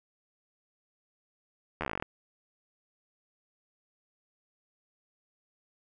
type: slowing click train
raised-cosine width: 0.5 ms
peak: -17 dBFS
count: 13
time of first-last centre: 1.81-2.025 s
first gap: 12 ms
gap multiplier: 1.07
effects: none